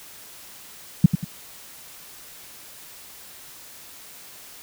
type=tone with echo; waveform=sine; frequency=169.5 Hz; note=E3; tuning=49 cents sharp; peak=-5 dBFS; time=1.04-1.06 s; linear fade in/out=5 ms; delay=93 ms; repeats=2; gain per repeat=-9 dB; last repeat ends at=1.246 s; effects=white hiss -44 dBFS RMS until 4.62 s